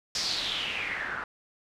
white noise with low-pass filter sweep, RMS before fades -32 dBFS, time 0.15-1.24 s, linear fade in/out 2 ms, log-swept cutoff 5400 to 1400 Hz, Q 5.1, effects none

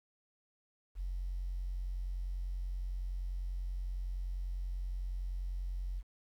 sine tone, 45.24 Hz, F#1, 38 cents flat, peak -34 dBFS, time 0.95-6.03 s, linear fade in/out 50 ms, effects tanh soft clip ceiling -31 dBFS + 11-bit

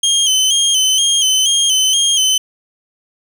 25% pulse tone with vibrato, 3136 Hz, G7, in tune, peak -7 dBFS, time 0.03-2.38 s, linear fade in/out 5 ms, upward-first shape square, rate 2.1 Hz, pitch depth 50 cents each way, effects none

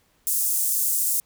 pink high-pass noise, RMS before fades -23 dBFS, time 0.27-1.2 s, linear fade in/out 0 ms, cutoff 7900 Hz, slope 24 dB/octave, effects pink hiss -64 dBFS RMS until 1.25 s

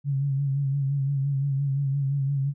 sine tone with vibrato, 138.59 Hz, C#3, in tune, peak -22 dBFS, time 0.04-2.54 s, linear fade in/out 50 ms, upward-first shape sine, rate 5.8 Hz, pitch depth 47 cents each way, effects none

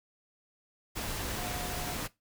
sine tone in noise, 719 Hz, F#5, 50 cents flat, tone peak -43 dBFS, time 1.36-1.95 s, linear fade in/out 20 ms, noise pink, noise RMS -36 dBFS, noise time 0.95-2.08 s, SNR -10 dB, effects noise-tail reverb RT60 0.2 s tail -19 dB re dry

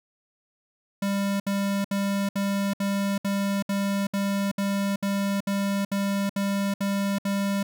square tone bursts, 198.7 Hz, G3, 24 cents sharp, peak -24 dBFS, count 15, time 1.02-7.63 s, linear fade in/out 5 ms, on 380 ms, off 65 ms, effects none

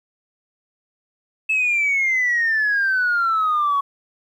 sine exponential sweep, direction down, 2621 to 1108.7 Hz, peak -15 dBFS, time 1.49-3.81 s, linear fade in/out 10 ms, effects tanh soft clip ceiling -13 dBFS + 9-bit

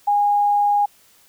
sine tone, 820 Hz, G#5, 22 cents flat, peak -14 dBFS, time 0.07-0.86 s, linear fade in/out 10 ms, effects white hiss -54 dBFS RMS until 1.28 s

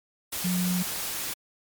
sine tone in noise, 180 Hz, F#3, 47 cents flat, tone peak -24 dBFS, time 0.44-0.83 s, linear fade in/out 10 ms, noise white, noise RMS -32 dBFS, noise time 0.32-1.34 s, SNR +5 dB, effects MP3 96 kbps

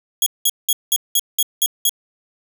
10% pulse tone bursts, 3322 Hz, G#7, in tune, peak -5 dBFS, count 8, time 0.22-1.894 s, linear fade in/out 2 ms, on 43 ms, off 190 ms, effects none

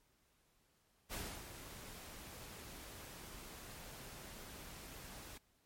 pink noise with ADSR envelope, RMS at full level -43 dBFS, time 1.09-5.38 s, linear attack 41 ms, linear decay 290 ms, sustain -9 dB, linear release 8 ms, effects pink hiss -75 dBFS RMS until 5.65 s + MP3 64 kbps

